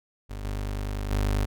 30% pulse tone with level steps, 50.2 Hz, G1, 42 cents sharp, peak -31 / -26 / -20 dBFS, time 0.29-1.46 s, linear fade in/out 20 ms, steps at 0.44 / 1.11 s, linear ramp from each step 2 ms, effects none

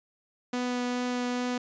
sawtooth tone with vibrato, 246.9 Hz, B3, in tune, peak -24 dBFS, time 0.53-1.58 s, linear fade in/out 5 ms, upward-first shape triangle, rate 2.4 Hz, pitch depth 8 cents each way, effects resampled to 16000 Hz

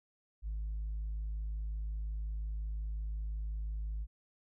sine tone, 52.8 Hz, G#1, 29 cents sharp, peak -33 dBFS, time 0.42-4.07 s, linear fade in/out 50 ms, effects tanh soft clip ceiling -33 dBFS

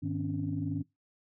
sine tone cluster, 101.9 / 154.9 / 261.7 / 283.1 Hz, G#2 / D#3 / C4 / C#4, -32 / -7 / 0 / +37 cents, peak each -36 / -35 / -38 / -34 dBFS, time 0.02-0.83 s, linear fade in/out 20 ms, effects noise-tail reverb RT60 0.2 s tail -21 dB re dry + tanh soft clip ceiling -20 dBFS

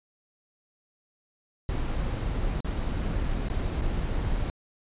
brown noise with dropouts, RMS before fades -28 dBFS, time 1.69-4.5 s, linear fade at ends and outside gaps 1 ms, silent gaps 2.605-2.646 / 3.486-3.499 / 3.813-3.819 s, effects resampled to 8000 Hz

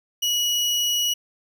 30% pulse tone, 2917 Hz, F#7, 25 cents flat, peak -17 dBFS, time 0.22-1.14 s, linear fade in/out 10 ms, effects none

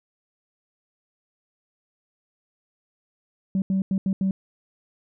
sine tone bursts at uneven times, 191.6 Hz, G3, 39 cents flat, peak -18 dBFS, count 5, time 3.55-3.62 / 3.7-3.82 / 3.91-3.98 / 4.06-4.13 / 4.21-4.31 s, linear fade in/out 2 ms, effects tanh soft clip ceiling -17 dBFS

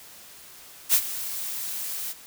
blue noise with ADSR envelope, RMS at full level -17 dBFS, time 0.89-2.14 s, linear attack 50 ms, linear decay 66 ms, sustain -15 dB, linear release 34 ms, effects white hiss -47 dBFS RMS until 2.26 s

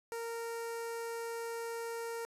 sawtooth tone with notch filter, 462.3 Hz, A#4, 14 cents flat, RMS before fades -40 dBFS, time 0.12-2.25 s, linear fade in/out 0 ms, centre 3400 Hz, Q 1.4, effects resampled to 32000 Hz

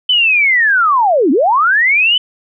sine linear two-way sweep, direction down then up, 3057 to 242.2 to 3057 Hz, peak -8 dBFS, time 0.09-2.18 s, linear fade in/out 5 ms, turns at 1.31 s, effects none

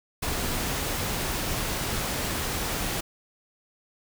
pink noise, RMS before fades -29 dBFS, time 0.22-3.01 s, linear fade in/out 10 ms, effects none

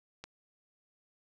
click, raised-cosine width 0.2 ms, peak -26 dBFS, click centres 0.24 s, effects none

